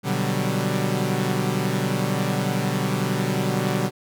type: chord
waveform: sawtooth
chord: G major seventh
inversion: first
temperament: equal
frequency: 123.47 / 146.83 / 185 / 196 Hz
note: B2 / D3 / F#3 / G3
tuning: 0 / 0 / 0 / 0 cents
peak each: -23 dBFS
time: 0.03-3.91 s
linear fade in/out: 50 ms
effects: none